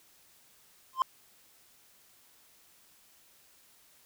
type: tone with exponential growth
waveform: triangle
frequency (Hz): 1046.5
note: C6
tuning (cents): 0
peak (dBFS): -17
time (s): 0.93-1.02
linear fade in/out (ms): 1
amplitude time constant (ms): 18
effects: white hiss -62 dBFS RMS until 4.05 s

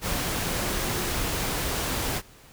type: tone in noise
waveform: sine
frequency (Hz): 361.3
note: F#4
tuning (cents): -41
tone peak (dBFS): -37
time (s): 0.59-1.14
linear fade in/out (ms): 50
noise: pink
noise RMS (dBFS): -28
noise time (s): 0.01-2.22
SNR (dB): -12
effects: pink hiss -52 dBFS RMS until 2.52 s

